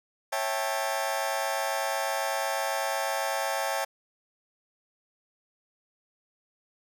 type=chord; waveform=sawtooth; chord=A dominant seventh; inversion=first; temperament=just; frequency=550 / 660 / 792 / 880 Hz; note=C#5 / E5 / G5 / A5; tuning=-14 / +2 / +18 / 0 cents; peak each=-29 dBFS; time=0.32-3.85 s; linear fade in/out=10 ms; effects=none